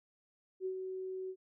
sine tone with ADSR envelope, 375.4 Hz, F#4, 25 cents sharp, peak -33 dBFS, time 0.6-1.36 s, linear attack 56 ms, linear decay 84 ms, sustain -5 dB, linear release 64 ms, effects none

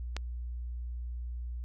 click, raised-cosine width 0.2 ms, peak -18 dBFS, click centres 0.166 s, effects added 60 Hz sine -35 dBFS peak until 1.64 s + AAC 64 kbps

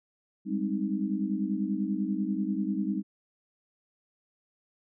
sine chord, Ab major seventh, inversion third, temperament equal with one note detuned, 196 / 206.2 / 261.6 / 311.1 Hz, G3 / Ab3 / C4 / Eb4, 0 / -12 / 0 / 0 cents, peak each -31 / -32 / -35 / -33 dBFS, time 0.45-3.03 s, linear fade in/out 50 ms, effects none

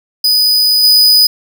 45% pulse tone with level steps, 4978 Hz, D#8, in tune, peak -7 / -4 dBFS, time 0.24-1.27 s, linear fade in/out 5 ms, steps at 0.83 s, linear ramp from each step 10 ms, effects none

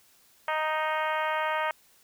harmonic tone with a mistuned harmonic, 311.1 Hz, D#4, in tune, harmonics 2 / 3 / 4 / 5 / 6 / 7 / 8 / 9 / 10, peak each -32 / -30 / -33 / -35 / -36 / -38 / -42 / -45 / -45 dBFS, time 0.48-1.71 s, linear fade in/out 2 ms, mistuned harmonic 10, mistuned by +16 cents, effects white hiss -61 dBFS RMS until 2.03 s

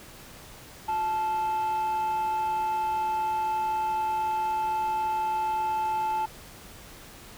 sine tone with frequency modulation, 872 Hz, A5, 16 cents flat, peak -22 dBFS, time 0.88-6.26 s, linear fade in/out 10 ms, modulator 511 Hz, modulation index 0.23, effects tanh soft clip ceiling -24 dBFS + pink hiss -47 dBFS RMS until 7.37 s

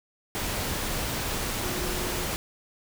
sine tone in noise, 360 Hz, F#4, 47 cents flat, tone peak -37 dBFS, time 1.63-2.26 s, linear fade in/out 0 ms, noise pink, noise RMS -30 dBFS, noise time 0.35-2.36 s, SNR -10 dB, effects none

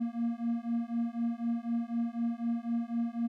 triangle beating tone pair, 231.8 / 235.8 Hz, A#3 / A#3, -10 / +20 cents, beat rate 4 Hz, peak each -31 / -31 dBFS, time 0-3.28 s, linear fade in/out 20 ms, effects none

